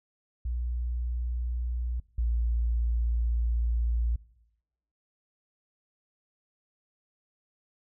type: tone pair in turn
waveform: sine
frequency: 60.1 / 58.05 Hz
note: B1 / A#1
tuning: -46 / -7 cents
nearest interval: minor second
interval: 61 cents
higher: first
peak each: -28 / -24 dBFS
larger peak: second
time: 0.45-2 / 2.18-4.16 s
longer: second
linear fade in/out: 5 ms
effects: noise-tail reverb RT60 0.9 s tail -21 dB re dry